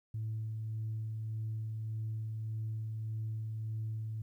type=tone with tremolo; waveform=sine; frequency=110 Hz; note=A2; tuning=in tune; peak=-33 dBFS; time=0.14-4.22 s; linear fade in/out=5 ms; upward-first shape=sine; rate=1.7 Hz; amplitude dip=25%; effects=tanh soft clip ceiling -31 dBFS + 12-bit